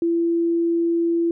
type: tone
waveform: sine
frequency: 337.1 Hz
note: E4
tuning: 39 cents sharp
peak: -17 dBFS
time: 0.02-1.31 s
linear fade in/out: 2 ms
effects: none